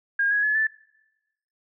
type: tone with pitch steps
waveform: sine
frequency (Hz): 1621 / 1664.6 / 1709.5 / 1755.5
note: G#6 / G#6 / G#6 / A6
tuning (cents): -42 / +4 / +50 / -4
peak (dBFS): -19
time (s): 0.19-0.67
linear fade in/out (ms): 5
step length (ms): 120
effects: noise-tail reverb RT60 1.0 s tail -25 dB re dry